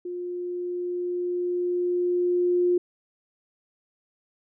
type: tone with level ramp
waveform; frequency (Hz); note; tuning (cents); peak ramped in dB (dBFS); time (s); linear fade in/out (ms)
sine; 355.1; F4; +29; -30 to -18; 0.05-2.78; 5
effects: none